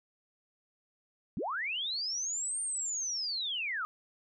sine linear two-way sweep, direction up then down, 136.5 to 8900 to 1188 Hz, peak -32 dBFS, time 1.37-3.85 s, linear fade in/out 0 ms, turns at 2.61 s, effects none

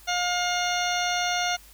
harmonic tone with a mistuned harmonic, 712 Hz, F5, 33 cents sharp, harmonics 1 / 2 / 3 / 4 / 5 / 6 / 8 / 9, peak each -27 / -30 / -32 / -33 / -34 / -35 / -36 / -37 dBFS, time 0.07-1.57 s, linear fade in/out 20 ms, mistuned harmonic 9, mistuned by -22 cents, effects added 50 Hz sine -52 dBFS peak until 1.73 s + white hiss -52 dBFS RMS until 1.73 s

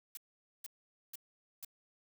blue noise bursts, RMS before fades -45 dBFS, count 4, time 0.15-1.648 s, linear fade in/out 2 ms, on 22 ms, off 470 ms, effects none

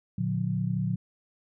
sine chord, Bb augmented, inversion none, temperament equal with one note detuned, 116.54 / 146.83 / 180.98 Hz, Bb2 / D3 / F#3, 0 / 0 / -38 cents, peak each -30 / -31 / -29 dBFS, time 0.18-0.96 s, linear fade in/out 5 ms, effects none

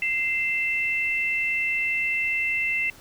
sine tone pair together, 2084 / 2670 Hz, C7 / E7, -7 / +22 cents, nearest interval major third, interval 429 cents, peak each -25 dBFS, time 0.02-2.9 s, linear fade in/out 2 ms, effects pink hiss -49 dBFS RMS until 3 s

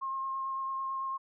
sine tone with vibrato, 1070 Hz, C6, 38 cents sharp, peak -32 dBFS, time 0.01-1.18 s, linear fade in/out 20 ms, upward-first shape triangle, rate 9 Hz, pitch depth 14 cents each way, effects none

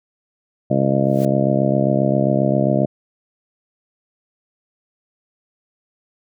harmonic tone, 67.5 Hz, C#2, 45 cents flat, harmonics 2 / 3 / 4 / 5 / 6 / 7 / 8 / 9 / 10, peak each -20 / -20 / -23 / -24 / -30 / -29 / -28 / -20 / -27 dBFS, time 0.7-2.86 s, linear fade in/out 10 ms
white noise with exponential growth, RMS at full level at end -35 dBFS, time 1.01-1.25 s, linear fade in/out 1 ms, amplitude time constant 52 ms
effects none

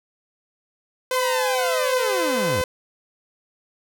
sawtooth tone, 510 Hz, C5, 44 cents flat, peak -17 dBFS, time 1.11-2.64 s, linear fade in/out 2 ms
sawtooth linear sweep, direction down, 1053 to 69.3 Hz, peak -21 dBFS, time 1.13-2.62 s, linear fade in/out 10 ms
effects none

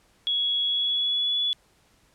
sine tone with pitch glide, 3348 to 3418 Hz, G#7 to G#7, +13 to +49 cents, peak -22 dBFS, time 0.27-1.53 s, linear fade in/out 0 ms, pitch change +36 cents, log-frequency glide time 0.64-1.38 s, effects pink hiss -62 dBFS RMS until 2.14 s + low-pass 11000 Hz 12 dB/octave

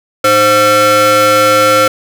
45% pulse ring-modulated tone, 415.3 Hz, G#4, in tune, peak -3 dBFS, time 0.24-1.88 s, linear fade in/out 5 ms, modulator 941 Hz, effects none

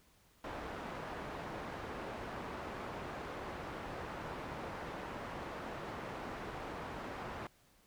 white low-pass noise, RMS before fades -44 dBFS, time 0.44-7.47 s, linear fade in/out 2 ms, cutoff 1100 Hz, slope 12 dB/octave, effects pink hiss -68 dBFS RMS until 7.86 s

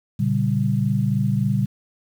sine chord, G diminished, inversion first, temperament just, 117.6 / 141.12 / 196 Hz, Bb2 / Db3 / G3, +16 / +31 / 0 cents, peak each -22 dBFS, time 0.19-1.66 s, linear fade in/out 10 ms, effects 8-bit

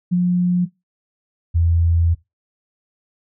sine tone pair in turn, 178.2 / 84.1 Hz, F3 / E2, +35 / +35 cents, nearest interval octave + minor second, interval 1300 cents, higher first, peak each -13 dBFS, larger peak neither, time 0.11-0.66 / 1.54-2.15 s, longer second, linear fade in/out 20 ms, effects noise-tail reverb RT60 0.2 s tail -19 dB re dry

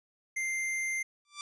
square tone, 2093 Hz, C7, in tune, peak -31 dBFS, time 0.36-1.03 s, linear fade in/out 10 ms
10% pulse tone with exponential growth, 1174.7 Hz, D6, in tune, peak -27 dBFS, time 1.25-1.41 s, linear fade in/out 1 ms, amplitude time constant 33 ms
effects resampled to 24000 Hz

